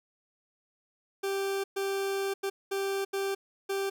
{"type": "tone bursts at uneven times", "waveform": "40% pulse", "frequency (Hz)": 392, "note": "G4", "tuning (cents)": 0, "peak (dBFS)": -28, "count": 6, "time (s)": [[1.23, 1.64], [1.76, 2.34], [2.43, 2.5], [2.71, 3.05], [3.13, 3.35], [3.69, 3.9]], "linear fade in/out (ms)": 10, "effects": []}